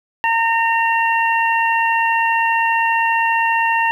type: harmonic tone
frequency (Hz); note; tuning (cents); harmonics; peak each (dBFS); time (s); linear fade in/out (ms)
915; A#5; -32; 1 / 2 / 3; -16 / -19 / -21; 0.24-3.91; 0
effects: 8-bit